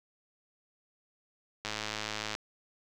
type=click train; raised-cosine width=0.2 ms; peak=-17 dBFS; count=76; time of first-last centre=1.65-2.351 s; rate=107 Hz; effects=none